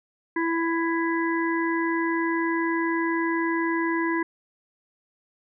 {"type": "harmonic tone", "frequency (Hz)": 332, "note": "E4", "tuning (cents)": 12, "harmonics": [1, 3, 5, 6], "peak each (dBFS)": [-24, -29, -31, -32], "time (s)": [0.36, 4.23], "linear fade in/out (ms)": 5, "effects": []}